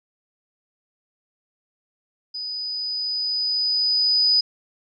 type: tone with level ramp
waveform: sine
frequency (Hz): 4978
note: D#8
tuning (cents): 0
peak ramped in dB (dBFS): -28 to -14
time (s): 2.34-4.41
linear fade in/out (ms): 10
effects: none